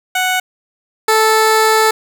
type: tone pair in turn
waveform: 15% pulse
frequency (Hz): 740 / 438.6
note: F#5 / A4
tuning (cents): 0 / -6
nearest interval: major sixth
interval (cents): 906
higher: first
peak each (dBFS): -7 / -3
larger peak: second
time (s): 0.15-0.4 / 1.08-1.91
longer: second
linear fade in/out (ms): 5
effects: none